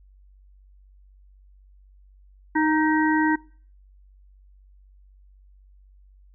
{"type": "harmonic tone with a mistuned harmonic", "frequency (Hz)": 310.8, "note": "D#4", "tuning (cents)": -2, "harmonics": [1, 3, 5, 6], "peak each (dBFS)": [-20, -24, -28, -28], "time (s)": [2.55, 3.36], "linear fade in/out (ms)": 10, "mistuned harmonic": 6, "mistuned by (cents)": 29, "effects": ["noise-tail reverb RT60 0.5 s tail -25 dB re dry", "added 48 Hz sine -50 dBFS peak until 6.34 s"]}